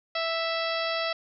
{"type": "harmonic tone", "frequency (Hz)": 659.3, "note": "E5", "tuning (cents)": 0, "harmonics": [1, 2, 3, 4, 5, 6, 7, 8], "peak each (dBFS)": [-30, -33, -35, -36, -37, -38, -38, -39], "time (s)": [0.15, 1.13], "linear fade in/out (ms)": 5, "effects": []}